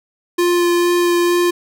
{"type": "tone with vibrato", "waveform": "square", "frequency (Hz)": 349.2, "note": "F4", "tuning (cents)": 0, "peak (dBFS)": -13, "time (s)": [0.38, 1.51], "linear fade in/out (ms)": 10, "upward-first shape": "sine", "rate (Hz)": 2.2, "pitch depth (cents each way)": 9, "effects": []}